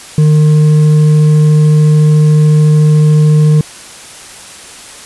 sine tone with hard clipping, 152.3 Hz, D#3, 37 cents flat, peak -5 dBFS, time 0.18-3.61 s, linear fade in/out 2 ms, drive 4 dB, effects white hiss -31 dBFS RMS until 5.05 s + resampled to 24000 Hz

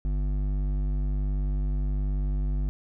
triangle tone with hard clipping, 49.36 Hz, G1, 13 cents sharp, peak -26 dBFS, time 0.05-2.69 s, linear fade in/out 0 ms, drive 14 dB, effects none

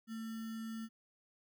sine tone with sample-and-hold, 223.8 Hz, A3, 30 cents sharp, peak -40 dBFS, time 0.07-0.89 s, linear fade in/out 50 ms, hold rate 1575 Hz, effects none

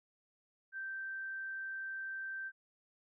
sine tone, 1562 Hz, G6, 7 cents flat, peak -39 dBFS, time 0.72-2.52 s, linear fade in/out 50 ms, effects none

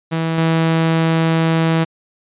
sawtooth tone with level steps, 163 Hz, E3, 19 cents flat, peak -13 / -9 dBFS, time 0.11-1.85 s, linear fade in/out 20 ms, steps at 0.38 s, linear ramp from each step 2 ms, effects resampled to 8000 Hz

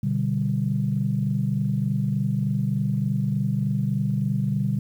sine chord, G major, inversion first, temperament equal, 123.47 / 146.83 / 196 Hz, B2 / D3 / G3, 0 / 0 / 0 cents, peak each -25 dBFS, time 0.03-4.79 s, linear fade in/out 5 ms, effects tanh soft clip ceiling -11 dBFS + 9-bit

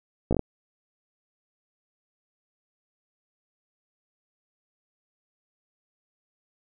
slowing click train, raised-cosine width 2 ms, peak -11 dBFS, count 5, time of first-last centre 0.31-0.393 s, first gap 16 ms, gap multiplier 1.18, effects none

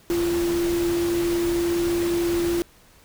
sine tone in noise, 343.2 Hz, F4, 30 cents flat, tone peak -20 dBFS, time 0.1-2.62 s, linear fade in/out 0 ms, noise pink, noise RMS -32 dBFS, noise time 0.1-2.62 s, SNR +9 dB, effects pink hiss -54 dBFS RMS until 3.04 s

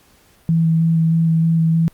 sine tone with vibrato, 163.5 Hz, E3, 14 cents flat, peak -12 dBFS, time 0.49-1.88 s, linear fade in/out 0 ms, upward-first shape square, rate 3.2 Hz, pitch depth 10 cents each way, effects pink hiss -53 dBFS RMS until 1.93 s + Opus 48 kbps

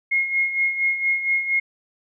sine tone with tremolo, 2153 Hz, C7, 49 cents sharp, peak -16 dBFS, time 0.11-1.6 s, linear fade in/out 10 ms, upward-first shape sine, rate 4.3 Hz, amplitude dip 65%, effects none

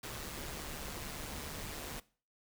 pink noise with amplitude modulation, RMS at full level -41 dBFS, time 0.03-2 s, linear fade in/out 5 ms, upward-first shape sine, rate 148 Hz, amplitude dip 50%, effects noise-tail reverb RT60 0.4 s tail -20 dB re dry

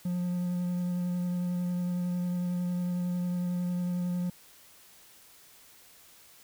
triangle tone with vibrato, 177.8 Hz, F3, 31 cents sharp, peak -26 dBFS, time 0.05-4.3 s, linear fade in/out 5 ms, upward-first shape triangle, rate 11 Hz, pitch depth 14 cents each way, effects white hiss -56 dBFS RMS until 6.43 s

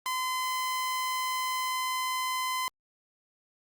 sawtooth tone, 1025 Hz, C6, 36 cents flat, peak -25 dBFS, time 0.06-2.68 s, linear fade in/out 0 ms, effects Opus 48 kbps

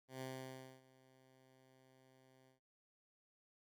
10% pulse tone with ADSR envelope, 130.81 Hz, C3, in tune, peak -36 dBFS, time 0.08-2.6 s, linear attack 130 ms, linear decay 600 ms, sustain -23 dB, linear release 120 ms, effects none

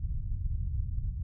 pink low-pass noise, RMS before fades -32 dBFS, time 0-1.23 s, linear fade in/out 10 ms, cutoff 110 Hz, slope 24 dB/octave, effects none

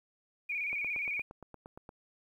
sine tone with vibrato, 2344 Hz, D7, 4 cents flat, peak -32 dBFS, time 0.49-1.22 s, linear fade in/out 10 ms, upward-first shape square, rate 17 Hz, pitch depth 61 cents each way
click train, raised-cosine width 1 ms, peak -33 dBFS, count 11, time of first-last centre 0.73-1.891 s, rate 8.61 Hz
effects 11-bit

